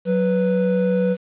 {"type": "tone pair together", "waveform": "triangle", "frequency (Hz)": [185, 493.9], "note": ["F#3", "B4"], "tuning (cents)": [0, 0], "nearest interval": "octave + perfect fourth", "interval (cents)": 1700, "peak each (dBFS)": -17, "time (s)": [0.05, 1.17], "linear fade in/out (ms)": 50, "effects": ["resampled to 8000 Hz", "8-bit"]}